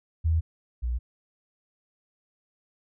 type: tone pair in turn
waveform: sine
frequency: 81.1 / 60.27 Hz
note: E2 / B1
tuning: -28 / -42 cents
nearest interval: perfect fourth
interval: 514 cents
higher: first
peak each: -20 / -25 dBFS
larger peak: first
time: 0.24-0.41 / 0.82-0.99 s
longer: neither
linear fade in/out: 20 ms
effects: none